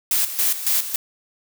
blue noise with tremolo, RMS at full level -19 dBFS, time 0.11-0.96 s, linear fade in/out 2 ms, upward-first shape square, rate 3.6 Hz, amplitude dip 70%, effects none

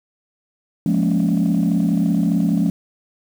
sine chord, Bb minor seventh, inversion second, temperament just, 174.81 / 209.8 / 233.1 / 279.7 Hz, F3 / Ab3 / Bb3 / Db4, +2 / +18 / 0 / +16 cents, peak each -17 / -18 / -23 / -20 dBFS, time 0.86-2.7 s, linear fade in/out 2 ms, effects tanh soft clip ceiling -10 dBFS + 7-bit

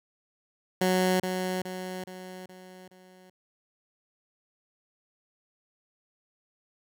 15% pulse tone with echo, 184.6 Hz, F#3, 4 cents flat, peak -16 dBFS, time 0.81-1.2 s, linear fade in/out 5 ms, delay 420 ms, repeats 5, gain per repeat -6 dB, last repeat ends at 3.3 s, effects none

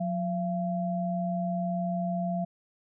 sine tone pair together, 180 / 681.6 Hz, F#3 / F5, -47 / -42 cents, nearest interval octave + major seventh, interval 2305 cents, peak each -29 / -31 dBFS, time 0-2.45 s, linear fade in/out 10 ms, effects none

